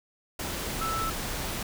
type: tone in noise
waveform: sine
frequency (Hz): 1318.5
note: E6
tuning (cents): 0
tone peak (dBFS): -29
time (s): 0.81-1.1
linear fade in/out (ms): 5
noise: pink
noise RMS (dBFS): -33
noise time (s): 0.39-1.63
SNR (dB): +1
effects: none